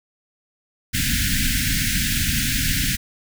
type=band-stop noise; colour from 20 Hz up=pink; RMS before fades=-21 dBFS; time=0.93-2.97 s; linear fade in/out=20 ms; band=280 to 1500 Hz; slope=96 dB/octave; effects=none